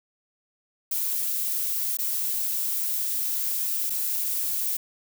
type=noise with dropouts; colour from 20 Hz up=violet; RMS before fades=-27 dBFS; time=0.91-4.77 s; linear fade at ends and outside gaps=5 ms; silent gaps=1.971-1.987 / 3.898-3.902 s; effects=none